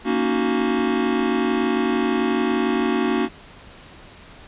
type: chord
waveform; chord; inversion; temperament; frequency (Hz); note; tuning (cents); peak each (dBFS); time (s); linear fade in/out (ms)
square; D# minor seventh; second; equal with one note detuned; 233.1 / 279.9 / 311.1 / 370; A#3 / C#4 / D#4 / F#4; 0 / +17 / 0 / 0; -24 / -25 / -27 / -24; 0.04-3.29; 50
effects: pink hiss -44 dBFS RMS until 4.47 s + resampled to 8000 Hz